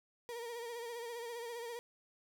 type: tone with vibrato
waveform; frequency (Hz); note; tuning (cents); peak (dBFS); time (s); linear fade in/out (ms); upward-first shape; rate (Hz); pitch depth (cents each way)
35% pulse; 470; A#4; +14; -40; 0.29-1.79; 0; sine; 15; 50
effects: none